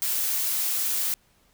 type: noise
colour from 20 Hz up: blue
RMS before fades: -26 dBFS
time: 0.02-1.14 s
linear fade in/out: 0 ms
effects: pink hiss -63 dBFS RMS until 1.53 s